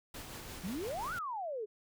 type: noise with tremolo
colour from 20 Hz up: pink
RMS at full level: -45 dBFS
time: 0.14-1.19 s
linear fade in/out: 5 ms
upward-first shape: sine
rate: 5.8 Hz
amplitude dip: 30%
type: exponential two-way sweep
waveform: sine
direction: up then down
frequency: 164.81 to 1525 to 403.1 Hz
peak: -36 dBFS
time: 0.63-1.66 s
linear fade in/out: 20 ms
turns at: 1.14 s
effects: none